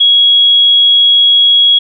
sine tone, 3322 Hz, G#7, in tune, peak -4 dBFS, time 0-1.79 s, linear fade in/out 10 ms, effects none

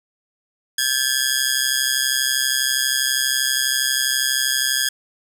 10% pulse ring-modulated tone, 1657 Hz, G#6, 4 cents flat, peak -6 dBFS, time 0.78-4.89 s, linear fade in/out 5 ms, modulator 66.2 Hz, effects none

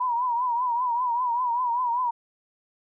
sine tone with vibrato, 972 Hz, B5, 28 cents flat, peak -22 dBFS, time 0-2.11 s, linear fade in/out 10 ms, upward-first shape triangle, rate 5.1 Hz, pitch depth 99 cents each way, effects none

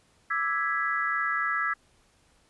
sine chord, E dominant seventh, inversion third, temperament equal, 1174.7 / 1318.5 / 1661.2 / 1975.5 Hz, D6 / E6 / G#6 / B6, 0 / 0 / 0 / 0 cents, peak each -35 / -29 / -29 / -32 dBFS, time 0.3-1.74 s, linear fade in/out 10 ms, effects pink hiss -64 dBFS RMS until 2.49 s + resampled to 24000 Hz

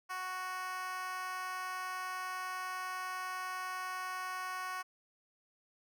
10% pulse tone with high-pass filter, 370 Hz, F#4, in tune, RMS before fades -40 dBFS, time 0.09-4.83 s, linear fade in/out 20 ms, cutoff 990 Hz, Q 2.6, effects none

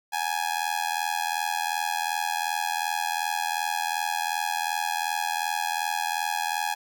sawtooth tone with amplitude modulation, 833 Hz, G#5, 5 cents sharp, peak -18 dBFS, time 0.12-6.75 s, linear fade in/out 20 ms, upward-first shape sine, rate 82.7 Hz, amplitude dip 90%, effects none

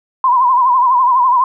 sine tone with vibrato, 1007 Hz, B5, 33 cents sharp, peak -8 dBFS, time 0.24-1.44 s, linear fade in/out 2 ms, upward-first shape triangle, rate 12 Hz, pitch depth 110 cents each way, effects none

